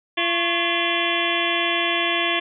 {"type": "harmonic tone with a mistuned harmonic", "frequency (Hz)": 341.5, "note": "F4", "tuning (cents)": -39, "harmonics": [1, 2, 3, 5, 6, 7, 8, 9, 10], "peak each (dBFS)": [-28, -28, -28, -28, -28, -28, -28, -28, -28], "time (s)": [0.17, 2.4], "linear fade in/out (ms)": 10, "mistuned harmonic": 3, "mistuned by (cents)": 110, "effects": []}